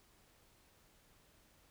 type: silence
effects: pink hiss -68 dBFS RMS until 1.7 s